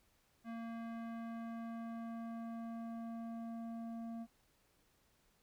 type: tone with low-pass filter sweep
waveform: square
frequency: 229.5 Hz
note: A#3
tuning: 27 cents flat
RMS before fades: -45 dBFS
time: 0.44-4.27 s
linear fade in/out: 50 ms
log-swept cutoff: 1900 to 660 Hz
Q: 0.97
effects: pink hiss -74 dBFS RMS until 5.42 s